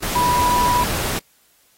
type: tone in noise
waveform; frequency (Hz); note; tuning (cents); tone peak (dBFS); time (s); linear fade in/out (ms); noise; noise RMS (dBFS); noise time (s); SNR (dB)
sine; 981; B5; -12; -15; 0.15-0.84; 10; pink; -24; 0.02-1.19; +6
effects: white hiss -58 dBFS RMS until 1.77 s + AAC 48 kbps